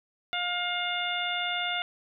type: harmonic tone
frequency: 709 Hz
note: F5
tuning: 26 cents sharp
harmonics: 1 / 2 / 3 / 4 / 5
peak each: -34 / -34 / -34 / -34 / -34 dBFS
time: 0.33-1.82 s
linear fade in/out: 0 ms
effects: none